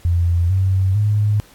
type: tone with pitch steps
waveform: sine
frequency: 86.1 / 94.98 / 104.78 Hz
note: F2 / F#2 / G#2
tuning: -24 / +46 / +16 cents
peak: -13 dBFS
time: 0.05-1.4 s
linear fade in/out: 0 ms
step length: 450 ms
effects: pink hiss -48 dBFS RMS until 1.54 s + AAC 64 kbps